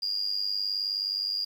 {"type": "tone with amplitude modulation", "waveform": "sine", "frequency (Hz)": 4826, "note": "D8", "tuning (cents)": 46, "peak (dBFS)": -23, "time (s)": [0.02, 1.45], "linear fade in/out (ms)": 10, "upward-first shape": "sine", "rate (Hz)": 99.3, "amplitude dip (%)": 80, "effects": ["tanh soft clip ceiling -19 dBFS", "9-bit"]}